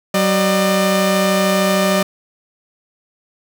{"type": "tone pair together", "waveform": "sawtooth", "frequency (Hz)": [189.62, 602], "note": ["F#3", "D5"], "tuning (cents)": [43, 43], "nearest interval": "octave + minor sixth", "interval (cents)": 2000, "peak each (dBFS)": -12, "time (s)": [0.14, 2.03], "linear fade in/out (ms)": 5, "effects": []}